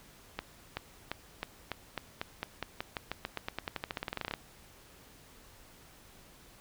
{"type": "accelerating click train", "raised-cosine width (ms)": 0.3, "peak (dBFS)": -18, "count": 30, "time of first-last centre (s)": [0.39, 4.338], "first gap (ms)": 380, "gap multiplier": 0.91, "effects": ["pink hiss -57 dBFS RMS until 6.6 s"]}